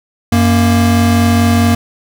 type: tone pair together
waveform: square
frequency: 92.86 / 234 Hz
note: F#2 / A#3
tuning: +7 / +7 cents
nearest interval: octave + major third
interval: 1600 cents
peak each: -12 / -11 dBFS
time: 0.32-1.75 s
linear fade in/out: 5 ms
effects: none